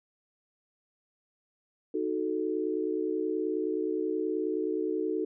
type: chord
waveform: sine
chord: D# diminished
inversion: none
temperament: equal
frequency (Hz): 311.1 / 370 / 440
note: D#4 / F#4 / A4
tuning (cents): 0 / 0 / 0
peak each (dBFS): -32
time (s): 1.94-5.25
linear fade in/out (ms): 5
effects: none